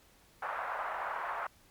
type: band-pass noise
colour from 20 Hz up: white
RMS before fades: -37 dBFS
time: 0.42-1.47 s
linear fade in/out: 5 ms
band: 670 to 1400 Hz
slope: 24 dB/octave
effects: pink hiss -63 dBFS RMS until 1.7 s + MP3 96 kbps